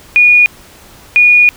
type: tone pair in turn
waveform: sine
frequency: 2448 / 2448 Hz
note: D#7 / D#7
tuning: -29 / -29 cents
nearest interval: unison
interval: 0 cents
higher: neither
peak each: -3 dBFS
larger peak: neither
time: 0.16-0.46 / 1.16-1.49 s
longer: second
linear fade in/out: 0 ms
effects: pink hiss -39 dBFS RMS until 1.56 s